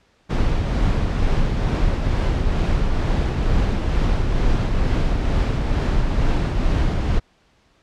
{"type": "noise with tremolo", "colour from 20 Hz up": "brown", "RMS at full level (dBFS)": -17, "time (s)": [0.29, 7.2], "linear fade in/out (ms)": 20, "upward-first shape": "triangle", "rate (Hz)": 2.2, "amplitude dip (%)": 35, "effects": ["pink hiss -59 dBFS RMS until 7.82 s", "low-pass 5000 Hz 12 dB/octave"]}